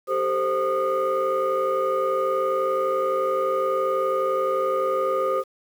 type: tone cluster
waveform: sine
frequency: 391.9 / 443.7 / 523 / 1227 Hz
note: G4 / A4 / C5 / D#6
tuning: 0 / +14 / -1 / -25 cents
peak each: -26 / -31 / -22 / -24 dBFS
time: 0.07-5.44 s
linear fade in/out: 50 ms
effects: tanh soft clip ceiling -15 dBFS + 8-bit